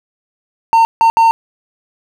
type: tone bursts at uneven times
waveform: triangle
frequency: 910 Hz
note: A#5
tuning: 42 cents flat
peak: -4 dBFS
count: 3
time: 0.73-0.85 / 1.01-1.1 / 1.17-1.31 s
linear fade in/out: 0 ms
effects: none